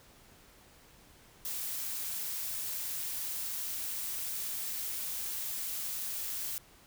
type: noise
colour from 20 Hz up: blue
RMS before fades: -37 dBFS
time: 1.45-6.58 s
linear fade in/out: 0 ms
effects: pink hiss -59 dBFS RMS until 6.86 s